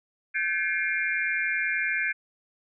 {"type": "tone cluster", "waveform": "sine", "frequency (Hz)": [1546, 1716, 2144, 2377], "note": ["G6", "A6", "C7", "D7"], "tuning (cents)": [-24, -44, 42, 20], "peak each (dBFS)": -30, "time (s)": [0.34, 2.13], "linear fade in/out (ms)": 20, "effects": []}